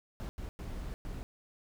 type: noise bursts at uneven times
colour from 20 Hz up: brown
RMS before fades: -40 dBFS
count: 4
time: 0.2-0.29 / 0.38-0.49 / 0.59-0.94 / 1.05-1.23 s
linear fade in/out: 0 ms
effects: none